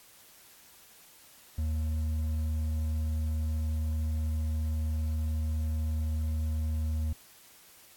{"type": "tone with hard clipping", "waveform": "triangle", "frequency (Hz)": 77.78, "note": "D#2", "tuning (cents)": 0, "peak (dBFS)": -29, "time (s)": [1.58, 7.13], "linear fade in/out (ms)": 5, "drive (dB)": 8, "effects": ["white hiss -56 dBFS RMS until 7.96 s", "AAC 64 kbps"]}